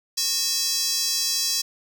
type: tone with high-pass filter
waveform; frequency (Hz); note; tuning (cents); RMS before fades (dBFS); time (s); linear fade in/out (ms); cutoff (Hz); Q
square; 367.2; F#4; -13; -24; 0.17-1.62; 10; 5200; 3.1
effects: none